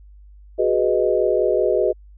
sine chord, G# minor seventh, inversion third, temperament equal, 370 / 415.3 / 493.9 / 622.3 Hz, F#4 / G#4 / B4 / D#5, 0 / 0 / 0 / 0 cents, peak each -21 dBFS, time 0.58-1.93 s, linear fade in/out 20 ms, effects added 50 Hz sine -42 dBFS peak until 2.17 s

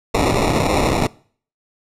white noise with sample-and-hold, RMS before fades -17 dBFS, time 0.14-1.07 s, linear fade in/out 5 ms, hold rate 1575 Hz, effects noise-tail reverb RT60 0.5 s tail -23 dB re dry + low-pass 10000 Hz 12 dB/octave

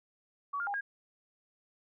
sine tone with pitch steps, 1133 / 1406 / 808 / 1628 Hz, C#6 / F6 / G#5 / G#6, +37 / +11 / -48 / -35 cents, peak -32 dBFS, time 0.53-0.81 s, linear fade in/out 10 ms, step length 70 ms, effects none

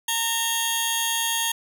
15% pulse tone cluster, 918 / 3212 / 3341 Hz, A#5 / G7 / G#7, -27 / +41 / +10 cents, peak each -20 dBFS, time 0.08-1.52 s, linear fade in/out 5 ms, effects none

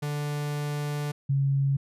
45% pulse / sine tone pair in turn, 146.83 / 137.9 Hz, D3 / C#3, 0 / -9 cents, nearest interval minor second, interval 109 cents, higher first, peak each -28 / -21 dBFS, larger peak second, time 0.02-1.12 / 1.29-1.77 s, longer first, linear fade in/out 10 ms, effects resampled to 32000 Hz

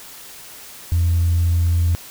triangle tone with tanh clipping, 85.2 Hz, F2, 42 cents flat, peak -14 dBFS, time 0.92-1.95 s, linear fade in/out 0 ms, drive 5 dB, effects white hiss -39 dBFS RMS until 2.1 s

